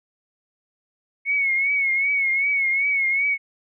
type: tone with vibrato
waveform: sine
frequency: 2200 Hz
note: C#7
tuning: 14 cents flat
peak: -18 dBFS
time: 1.25-3.38 s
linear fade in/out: 50 ms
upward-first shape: triangle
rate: 2.6 Hz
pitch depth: 73 cents each way
effects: none